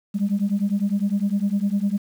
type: beating tone pair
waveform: sine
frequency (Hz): 196.3 / 206.2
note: G3 / G#3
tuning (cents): +3 / -12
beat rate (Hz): 9.9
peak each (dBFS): -21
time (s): 0.14-1.98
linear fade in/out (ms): 20
effects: tanh soft clip ceiling -14 dBFS + 8-bit

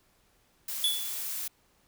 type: noise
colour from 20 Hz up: blue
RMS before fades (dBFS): -35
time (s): 0.68-1.48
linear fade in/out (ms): 5
type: tone with exponential decay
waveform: square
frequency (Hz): 3433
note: A7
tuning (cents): -43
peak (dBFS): -22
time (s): 0.84-1.24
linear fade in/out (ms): 1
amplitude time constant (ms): 86
effects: pink hiss -67 dBFS RMS until 1.87 s

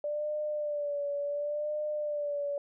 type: tone with vibrato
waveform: sine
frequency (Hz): 587.3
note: D5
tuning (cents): 0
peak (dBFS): -30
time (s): 0.04-2.58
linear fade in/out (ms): 2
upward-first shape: sine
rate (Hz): 0.7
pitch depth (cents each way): 46
effects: none

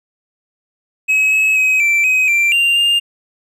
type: tone with pitch steps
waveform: triangle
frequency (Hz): 2557 / 2574 / 2535 / 2341 / 2525 / 2358 / 2783 / 2807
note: D#7 / E7 / D#7 / D7 / D#7 / D7 / F7 / F7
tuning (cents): +47 / -42 / +32 / -6 / +25 / +6 / -7 / +8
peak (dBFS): -9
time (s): 1.08-3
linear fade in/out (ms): 20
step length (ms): 240
effects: none

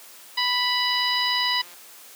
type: harmonic tone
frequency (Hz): 987.8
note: B5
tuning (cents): 0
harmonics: 1 / 2 / 3 / 4 / 5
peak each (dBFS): -27 / -27 / -27 / -27 / -27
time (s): 0.37-1.62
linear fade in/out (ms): 10
type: click train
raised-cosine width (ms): 0.2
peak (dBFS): -31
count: 146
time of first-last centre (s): 0.91-1.739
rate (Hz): 175
effects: white hiss -46 dBFS RMS until 2.15 s + high-pass 300 Hz 12 dB/octave

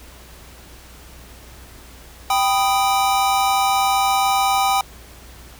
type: chord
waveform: square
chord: G augmented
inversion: none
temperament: equal with one note detuned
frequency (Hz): 784 / 990.6 / 1244.5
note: G5 / B5 / D#6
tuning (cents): 0 / +5 / 0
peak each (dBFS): -18 / -24 / -23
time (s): 2.3-4.81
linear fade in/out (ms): 2
effects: added 60 Hz sine -43 dBFS peak until 5.59 s + pink hiss -44 dBFS RMS until 5.59 s

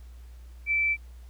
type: tone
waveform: sine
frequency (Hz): 2326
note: D7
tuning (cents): -17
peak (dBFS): -22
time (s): 0.66-0.97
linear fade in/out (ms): 50
effects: added 60 Hz sine -43 dBFS peak until 1.29 s + pink hiss -62 dBFS RMS until 1.29 s

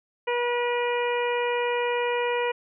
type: harmonic tone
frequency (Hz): 483.2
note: B4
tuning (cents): -38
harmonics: 1 / 2 / 3 / 4 / 5 / 6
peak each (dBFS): -25 / -29 / -37 / -34 / -33 / -38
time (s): 0.27-2.52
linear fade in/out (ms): 10
effects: none

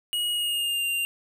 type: tone with pitch glide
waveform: square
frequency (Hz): 2895 to 2785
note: F#7 to F7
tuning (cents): -38 to -5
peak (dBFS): -25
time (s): 0.13-1.05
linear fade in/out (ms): 0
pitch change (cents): -67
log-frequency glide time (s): 0.31-0.86
effects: none

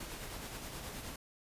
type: noise with tremolo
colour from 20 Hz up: pink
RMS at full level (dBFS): -43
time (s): 0-1.16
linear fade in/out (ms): 5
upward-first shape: sine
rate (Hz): 9.5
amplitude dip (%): 35
effects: resampled to 32000 Hz

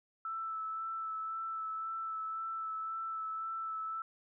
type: tone with vibrato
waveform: sine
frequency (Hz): 1318.5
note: E6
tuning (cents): 0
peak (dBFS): -36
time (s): 0.25-4.02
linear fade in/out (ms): 2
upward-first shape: sine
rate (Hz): 1.9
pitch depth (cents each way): 15
effects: none

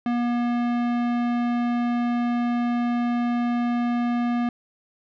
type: tone with tanh clipping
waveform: sine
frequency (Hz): 240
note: B3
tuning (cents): -49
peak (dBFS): -23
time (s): 0.06-4.49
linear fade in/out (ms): 2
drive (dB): 18
effects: none

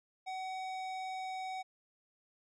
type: tone with tanh clipping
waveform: sine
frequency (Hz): 753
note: F#5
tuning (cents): +30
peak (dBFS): -40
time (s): 0.26-1.63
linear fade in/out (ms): 20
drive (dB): 18
effects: low-pass 8000 Hz 12 dB/octave

